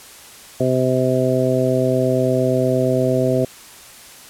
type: harmonic tone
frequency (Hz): 128.6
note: C3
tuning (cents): -30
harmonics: 1 / 2 / 3 / 4 / 5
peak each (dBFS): -21 / -21 / -21 / -21 / -21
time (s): 0.6-3.45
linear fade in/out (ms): 5
effects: white hiss -41 dBFS RMS until 4.29 s + low-pass 12000 Hz 12 dB/octave